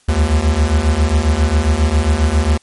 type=beating tone pair; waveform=square; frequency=71 / 78.4 Hz; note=C#2 / D#2; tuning=+42 / +14 cents; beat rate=7.4 Hz; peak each=-16 / -14 dBFS; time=0.08-2.58 s; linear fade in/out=10 ms; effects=white hiss -54 dBFS RMS until 2.62 s + MP3 48 kbps